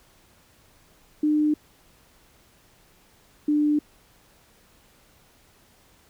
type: tone pair in turn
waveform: sine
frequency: 301.9 / 297.6 Hz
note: D4 / D4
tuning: +48 / +23 cents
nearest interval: unison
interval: 25 cents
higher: first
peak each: -18 / -18 dBFS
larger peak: neither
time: 1.23-1.54 / 3.48-3.79 s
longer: neither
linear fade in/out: 5 ms
effects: pink hiss -58 dBFS RMS until 6.09 s